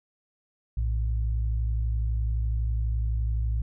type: tone pair together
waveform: sine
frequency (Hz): 58.48 / 110.4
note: A#1 / A2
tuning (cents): +6 / +6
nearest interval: major seventh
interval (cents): 1100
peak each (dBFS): -24 / -32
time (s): 0.77-3.62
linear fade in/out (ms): 5
effects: none